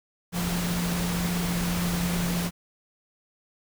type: tone in noise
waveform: sine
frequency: 174.61 Hz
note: F3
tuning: in tune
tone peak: -26 dBFS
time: 0.32-2.51 s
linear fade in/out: 50 ms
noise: pink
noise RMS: -31 dBFS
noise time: 0.32-2.51 s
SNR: +2 dB
effects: none